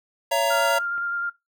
square chord, A# diminished, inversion first, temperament just, 559.4 / 671.3 / 932.3 Hz, C#5 / E5 / A#5, +16 / +31 / 0 cents, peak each -25 dBFS, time 0.31-0.79 s, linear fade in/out 10 ms
sine tone with vibrato, 1396.9 Hz, F6, in tune, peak -24 dBFS, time 0.5-1.3 s, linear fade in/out 10 ms, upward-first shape square, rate 9.7 Hz, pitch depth 10 cents each way
click, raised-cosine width 0.5 ms, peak -30 dBFS, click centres 0.98 s
effects noise-tail reverb RT60 0.2 s tail -21 dB re dry

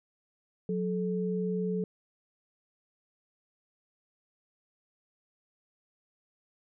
sine tone pair together, 182.14 / 433.2 Hz, F#3 / A4, -27 / -27 cents, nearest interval octave + minor third, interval 1500 cents, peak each -30 / -32 dBFS, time 0.69-1.84 s, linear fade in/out 2 ms, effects none

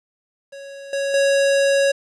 square tone with level steps, 554.4 Hz, C#5, in tune, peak -35 / -21 / -15 dBFS, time 0.52-1.92 s, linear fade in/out 10 ms, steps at 0.93 / 1.14 s, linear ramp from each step 2 ms, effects resampled to 22050 Hz + 9-bit

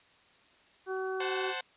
harmonic tone, 378.1 Hz, F#4, 38 cents sharp, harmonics 1 / 2 / 3 / 4, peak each -33 / -41 / -43 / -41 dBFS, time 0.86-1.54 s, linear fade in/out 50 ms
10% pulse chord, F# diminished, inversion second, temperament equal, 523.3 / 740 / 880 Hz, C5 / F#5 / A5, 0 / 0 / 0 cents, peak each -29 / -29 / -32 dBFS, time 1.2-1.61 s, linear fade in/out 5 ms
effects white hiss -62 dBFS RMS until 1.76 s + resampled to 8000 Hz

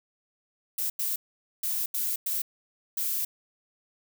violet noise bursts at uneven times, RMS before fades -29 dBFS, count 6, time 0.78-0.9 / 0.99-1.16 / 1.63-1.86 / 1.94-2.16 / 2.26-2.42 / 2.97-3.25 s, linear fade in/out 5 ms, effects none

